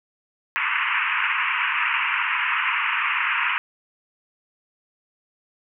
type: band-pass noise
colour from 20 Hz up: white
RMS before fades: -23 dBFS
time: 0.56-3.58 s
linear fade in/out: 0 ms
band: 930 to 2800 Hz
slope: 96 dB/octave
effects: none